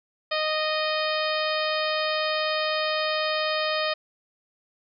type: harmonic tone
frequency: 619 Hz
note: D#5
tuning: 9 cents flat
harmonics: 1 / 2 / 3 / 4 / 5 / 6 / 7 / 8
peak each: -27 / -30 / -32 / -33 / -34 / -35 / -35 / -36 dBFS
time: 0.31-3.94 s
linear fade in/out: 10 ms
effects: none